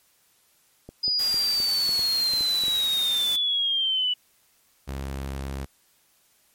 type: clicks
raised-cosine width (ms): 2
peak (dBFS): -26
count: 10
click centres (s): 0.89 / 1.08 / 1.343 / 1.602 / 1.892 / 1.993 / 2.336 / 2.409 / 2.637 / 2.682
type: linear sweep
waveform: sine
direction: down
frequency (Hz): 4978 to 2950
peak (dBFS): -21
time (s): 1.03-4.14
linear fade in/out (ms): 10
type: noise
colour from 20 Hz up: white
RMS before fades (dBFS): -35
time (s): 1.19-3.36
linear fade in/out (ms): 2
type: tone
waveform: sawtooth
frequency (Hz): 67.8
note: C#2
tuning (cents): -38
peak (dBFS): -26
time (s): 4.87-5.66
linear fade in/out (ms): 20
effects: white hiss -63 dBFS RMS until 6.54 s + MP3 64 kbps